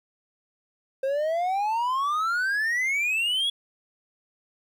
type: exponential sweep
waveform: triangle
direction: up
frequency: 525 to 3392 Hz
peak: -21 dBFS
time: 1.03-3.5 s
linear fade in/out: 5 ms
effects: 10-bit